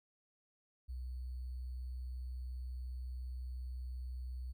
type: tone with sample-and-hold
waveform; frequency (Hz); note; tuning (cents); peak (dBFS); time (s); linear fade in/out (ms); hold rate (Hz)
sine; 62.8; B1; +30; -40; 0.88-4.53; 20; 4410
effects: none